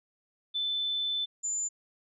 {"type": "tone pair in turn", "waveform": "sine", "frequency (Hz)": [3520, 7085], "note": ["A7", "A8"], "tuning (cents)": [0, 11], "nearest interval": "octave", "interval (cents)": 1211, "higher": "second", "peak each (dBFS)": [-28, -29], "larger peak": "first", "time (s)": [[0.54, 1.26], [1.43, 1.69]], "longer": "first", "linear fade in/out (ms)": 20, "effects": []}